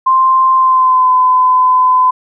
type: tone with pitch glide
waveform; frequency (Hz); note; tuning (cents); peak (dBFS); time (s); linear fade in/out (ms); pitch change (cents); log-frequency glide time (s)
sine; 1046.5 to 1015.5; C6 to B5; 0 to +48; -6; 0.06-2.11; 10; -52; 0.55-1.12
effects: none